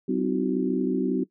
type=tone cluster; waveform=sine; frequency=191.7 / 257.5 / 310.5 / 339.3 / 375.9 Hz; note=G3 / C4 / D#4 / F4 / F#4; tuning=-38 / -28 / -3 / -50 / +27 cents; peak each=-29 / -26 / -30 / -33 / -28 dBFS; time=0.08-1.24 s; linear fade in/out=10 ms; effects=noise-tail reverb RT60 0.1 s tail -18 dB re dry